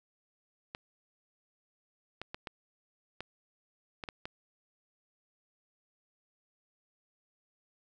clicks, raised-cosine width 0.3 ms, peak -23 dBFS, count 8, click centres 0.749 / 2.216 / 2.345 / 2.472 / 3.206 / 4.038 / 4.088 / 4.255 s, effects none

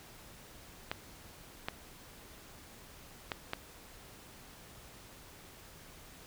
clicks, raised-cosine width 0.3 ms, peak -18 dBFS, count 4, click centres 0.915 / 1.685 / 3.318 / 3.534 s, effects pink hiss -54 dBFS RMS until 6.26 s

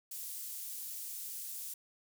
pink high-pass noise, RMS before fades -43 dBFS, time 0.11-1.74 s, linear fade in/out 5 ms, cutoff 9700 Hz, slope 12 dB/octave, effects none

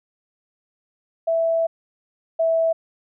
sine tone pair in turn, 659.3 / 655.1 Hz, E5 / E5, 0 / -11 cents, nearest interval unison, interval 11 cents, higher first, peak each -17 / -16 dBFS, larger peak second, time 1.27-1.67 / 2.39-2.73 s, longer first, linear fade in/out 10 ms, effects none

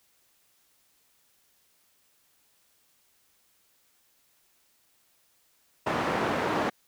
white band-pass noise, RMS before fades -28 dBFS, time 5.86-6.7 s, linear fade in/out 10 ms, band 140 to 1100 Hz, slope 12 dB/octave, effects white hiss -67 dBFS RMS until 6.87 s

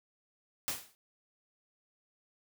white noise with exponential decay, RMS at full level -31 dBFS, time 0.68-0.95 s, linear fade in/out 0 ms, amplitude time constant 57 ms, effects none

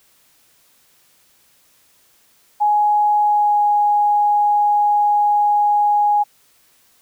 sine tone with pitch glide, 835 to 828.8 Hz, G#5 to G#5, +9 to -4 cents, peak -12 dBFS, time 2.6-6.24 s, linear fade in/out 20 ms, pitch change -13 cents, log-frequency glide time 3.22-3.62 s, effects white hiss -56 dBFS RMS until 7.01 s

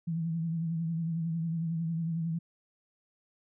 sine tone with vibrato, 164.81 Hz, E3, in tune, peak -29 dBFS, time 0.07-2.39 s, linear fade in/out 10 ms, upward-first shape triangle, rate 11 Hz, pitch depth 60 cents each way, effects none

